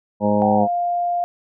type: harmonic tone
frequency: 103.83 Hz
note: G#2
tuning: in tune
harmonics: 1 / 2 / 3 / 4 / 5 / 6 / 8 / 9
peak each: -29 / -18 / -29 / -29 / -20 / -24 / -25 / -27 dBFS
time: 0.2-0.68 s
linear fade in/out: 50 ms
type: tone with pitch glide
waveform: sine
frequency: 764 to 700.6 Hz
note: G5 to F5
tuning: -45 to +5 cents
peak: -18 dBFS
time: 0.42-1.24 s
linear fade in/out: 0 ms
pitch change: -150 cents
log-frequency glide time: 0.56-0.64 s
effects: none